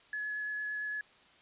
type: tone with vibrato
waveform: sine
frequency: 1700 Hz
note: G#6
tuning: 40 cents sharp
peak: -34 dBFS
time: 0.13-1.01 s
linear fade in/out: 2 ms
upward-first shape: sine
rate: 8.8 Hz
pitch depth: 8 cents each way
effects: white hiss -61 dBFS RMS until 1.41 s + resampled to 8000 Hz